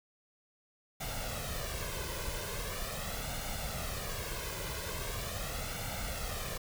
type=noise with flanger; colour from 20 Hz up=pink; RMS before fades=-38 dBFS; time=1-6.58 s; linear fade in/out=10 ms; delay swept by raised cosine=1.4 to 1.99 ms; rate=0.41 Hz; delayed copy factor=+0.65; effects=none